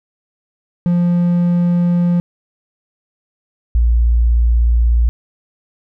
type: tone pair in turn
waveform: triangle / sine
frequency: 174.61 / 58.27 Hz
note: F3 / A#1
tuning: 0 / 0 cents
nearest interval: octave + perfect fifth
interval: 1900 cents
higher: first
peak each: -9 dBFS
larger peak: neither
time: 0.86-2.2 / 3.75-5.09 s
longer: neither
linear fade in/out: 0 ms
effects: none